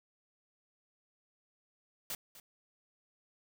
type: noise with echo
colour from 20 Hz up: white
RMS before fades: -39 dBFS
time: 2.1-2.15 s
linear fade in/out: 2 ms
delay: 250 ms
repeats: 1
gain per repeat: -15 dB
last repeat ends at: 2.4 s
effects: none